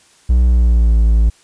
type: tone with pitch glide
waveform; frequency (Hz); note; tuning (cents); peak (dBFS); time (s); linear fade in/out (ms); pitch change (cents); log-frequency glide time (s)
triangle; 61.1 to 55.39; B1 to A1; -18 to +12; -6; 0.29-1.3; 10; -170; 0.44-1.02
effects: white hiss -50 dBFS RMS until 1.43 s + resampled to 22050 Hz